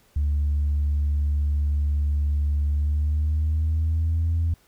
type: tone with pitch glide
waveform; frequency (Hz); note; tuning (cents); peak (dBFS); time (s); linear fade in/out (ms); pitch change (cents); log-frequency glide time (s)
sine; 72.9 to 82.78; D2 to E2; -12 to +8; -18; 0.16-4.54; 5; +220; 2.71-4.32
effects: tanh soft clip ceiling -17 dBFS + pink hiss -60 dBFS RMS until 4.67 s